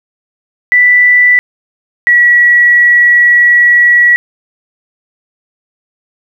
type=tone pair in turn; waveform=sine; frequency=1975.5 / 1931.5 Hz; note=B6 / B6; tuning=0 / -39 cents; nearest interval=unison; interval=39 cents; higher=first; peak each=-3 dBFS; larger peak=neither; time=0.72-1.39 / 2.07-4.16 s; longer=second; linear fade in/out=0 ms; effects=7-bit